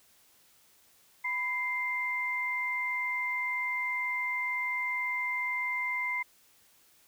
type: tone pair together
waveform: sine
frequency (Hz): 987.8 / 2093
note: B5 / C7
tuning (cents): 0 / 0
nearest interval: octave + minor second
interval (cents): 1300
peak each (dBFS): -36 / -30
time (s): 1.24-6.23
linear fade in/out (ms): 10
effects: white hiss -63 dBFS RMS until 7.07 s